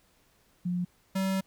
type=tone pair in turn; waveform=sine / square; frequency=177.9 / 191.46 Hz; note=F3 / G3; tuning=+32 / -41 cents; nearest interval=minor second; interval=127 cents; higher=second; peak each=-27 / -27 dBFS; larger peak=neither; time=0.65-0.85 / 1.15-1.41 s; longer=second; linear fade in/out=10 ms; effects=pink hiss -66 dBFS RMS until 1.46 s